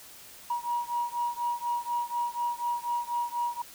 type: beating tone pair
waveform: sine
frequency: 954 / 958.1 Hz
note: A#5 / A#5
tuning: +40 / +47 cents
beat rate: 4.1 Hz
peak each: -30 / -31 dBFS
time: 0.5-3.62 s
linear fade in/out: 5 ms
effects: tanh soft clip ceiling -21 dBFS + white hiss -49 dBFS RMS until 3.74 s